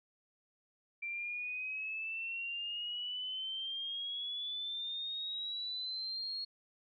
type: exponential sweep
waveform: sine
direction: up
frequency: 2349 to 4318 Hz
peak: -37 dBFS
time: 1.02-6.45 s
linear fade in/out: 10 ms
effects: none